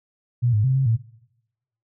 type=tone with pitch steps; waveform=sine; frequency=121.1 / 105.6 / 131.4 / 133.9 / 113.4 Hz; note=B2 / G#2 / C3 / C3 / A#2; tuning=-34 / +29 / +8 / +40 / -47 cents; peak=-16 dBFS; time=0.42-0.97 s; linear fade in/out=20 ms; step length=110 ms; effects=noise-tail reverb RT60 0.9 s tail -21 dB re dry